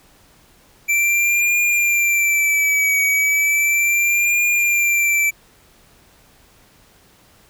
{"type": "tone with vibrato", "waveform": "square", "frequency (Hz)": 2337, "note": "D7", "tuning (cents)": -9, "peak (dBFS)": -15, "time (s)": [0.88, 5.31], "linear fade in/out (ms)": 20, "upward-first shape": "triangle", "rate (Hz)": 0.35, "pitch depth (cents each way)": 59, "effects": ["pink hiss -52 dBFS RMS until 7.49 s"]}